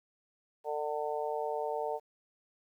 harmonic tone, 149.8 Hz, D3, 35 cents sharp, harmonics 3 / 4 / 5 / 6, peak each -36 / -37 / -38 / -39 dBFS, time 0.64-2 s, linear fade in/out 50 ms, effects 11-bit

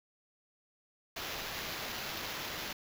white noise with sample-and-hold, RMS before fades -40 dBFS, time 1.16-2.73 s, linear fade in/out 5 ms, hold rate 8820 Hz, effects none

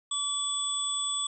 sine tone cluster, 1140 / 3430 / 8000 Hz, C#6 / A7 / B8, +48 / -45 / +21 cents, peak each -38 / -31 / -31 dBFS, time 0.11-1.27 s, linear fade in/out 5 ms, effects none

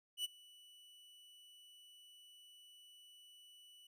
45% pulse tone with ADSR envelope, 2960 Hz, F#7, in tune, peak -35 dBFS, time 0.17-3.87 s, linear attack 75 ms, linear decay 21 ms, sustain -24 dB, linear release 4 ms, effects resampled to 32000 Hz

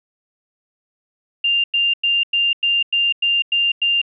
sine tone bursts, 2794 Hz, F7, in tune, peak -14 dBFS, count 9, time 1.44-4.016 s, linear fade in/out 5 ms, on 200 ms, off 97 ms, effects none

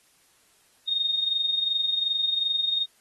sine tone with amplitude modulation, 3699 Hz, A#7, 14 cents flat, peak -20 dBFS, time 0.87-2.86 s, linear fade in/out 20 ms, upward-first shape sine, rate 22.7 Hz, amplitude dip 60%, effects white hiss -62 dBFS RMS until 3 s + AAC 32 kbps

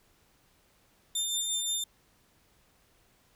20% pulse tone with tremolo, 3598 Hz, A7, 38 cents sharp, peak -22 dBFS, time 1.15-1.84 s, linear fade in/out 5 ms, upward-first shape sine, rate 5.7 Hz, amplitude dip 30%, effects pink hiss -66 dBFS RMS until 3.35 s

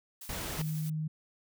blue noise with tremolo, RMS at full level -45 dBFS, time 0.21-0.9 s, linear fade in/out 5 ms, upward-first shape sine, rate 11 Hz, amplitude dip 30%
pink noise, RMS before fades -38 dBFS, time 0.29-0.62 s, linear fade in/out 5 ms
sine tone, 155.56 Hz, D#3, in tune, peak -31 dBFS, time 0.58-1.08 s, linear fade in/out 10 ms
effects none

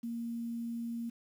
sine tone with quantisation, 233.1 Hz, A#3, in tune, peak -35 dBFS, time 0.03-1.1 s, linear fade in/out 10 ms, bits 10, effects none

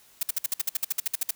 blue noise bursts, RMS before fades -25 dBFS, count 15, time 0.21-1.309 s, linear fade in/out 5 ms, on 21 ms, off 56 ms, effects white hiss -57 dBFS RMS until 1.35 s

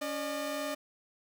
sawtooth tone pair together, 281 / 604 Hz, C#4 / D5, +24 / +48 cents, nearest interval octave + minor second, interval 1324 cents, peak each -34 / -31 dBFS, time 0.01-0.75 s, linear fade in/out 10 ms, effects none

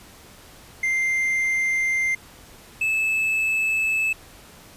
triangle tone pair in turn, 2093 / 2613 Hz, C7 / E7, 0 / -16 cents, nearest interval major third, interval 384 cents, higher second, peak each -18 dBFS, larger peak neither, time 0.83-2.15 / 2.81-4.13 s, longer neither, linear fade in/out 5 ms, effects pink hiss -47 dBFS RMS until 4.76 s + resampled to 32000 Hz

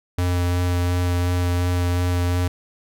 square tone with vibrato, 88.7 Hz, F2, 27 cents sharp, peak -19 dBFS, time 0.18-2.48 s, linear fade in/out 5 ms, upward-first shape sine, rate 2.8 Hz, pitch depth 11 cents each way, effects none

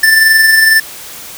square tone with amplitude modulation, 1770 Hz, A6, 10 cents sharp, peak -4 dBFS, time 0.03-0.8 s, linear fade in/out 5 ms, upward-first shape sine, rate 22 Hz, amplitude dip 35%, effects white hiss -29 dBFS RMS until 1.37 s

